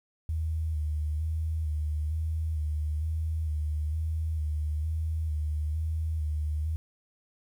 sine tone with vibrato, 77.78 Hz, D#2, in tune, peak -27 dBFS, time 0.29-6.76 s, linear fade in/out 0 ms, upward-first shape square, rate 1.1 Hz, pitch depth 39 cents each way, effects 10-bit

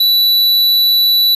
square tone, 3953 Hz, B7, 1 cent sharp, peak -9 dBFS, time 0-1.35 s, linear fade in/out 5 ms, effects resampled to 32000 Hz + 8-bit

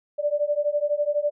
sine beating tone pair, 582 / 594 Hz, D5 / D5, -16 / +20 cents, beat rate 12 Hz, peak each -24 dBFS, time 0.18-1.31 s, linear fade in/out 20 ms, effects none

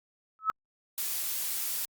sine tone with exponential growth, 1295 Hz, E6, 31 cents flat, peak -19 dBFS, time 0.39-0.5 s, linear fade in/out 0 ms, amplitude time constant 23 ms
blue noise, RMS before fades -32 dBFS, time 0.98-1.85 s, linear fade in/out 0 ms
effects Opus 48 kbps

